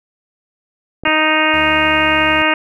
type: clicks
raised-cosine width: 2 ms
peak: -16 dBFS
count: 2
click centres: 1.036 / 1.075 s
type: harmonic tone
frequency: 311.1 Hz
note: D#4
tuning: in tune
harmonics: 1 / 2 / 3 / 4 / 5 / 6 / 7 / 8 / 9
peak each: -20 / -20 / -20 / -20 / -20 / -20 / -20 / -20 / -20 dBFS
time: 1.05-2.54 s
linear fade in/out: 5 ms
type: tone with pitch glide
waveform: 25% pulse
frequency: 73.42 to 70.63 Hz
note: D2 to C#2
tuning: 0 to +33 cents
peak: -25 dBFS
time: 1.54-2.42 s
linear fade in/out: 0 ms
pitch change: -67 cents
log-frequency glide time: 1.82-2.12 s
effects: none